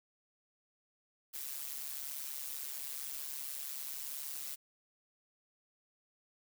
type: noise with amplitude modulation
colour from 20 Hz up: blue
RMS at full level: -39 dBFS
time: 1.33-4.56 s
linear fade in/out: 20 ms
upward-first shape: sine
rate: 141 Hz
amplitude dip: 75%
effects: none